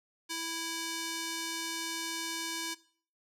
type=tone with band-pass filter; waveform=square; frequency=329.6 Hz; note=E4; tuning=in tune; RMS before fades=-37 dBFS; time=0.29-2.75 s; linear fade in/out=20 ms; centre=5800 Hz; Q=0.7; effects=noise-tail reverb RT60 0.5 s tail -19 dB re dry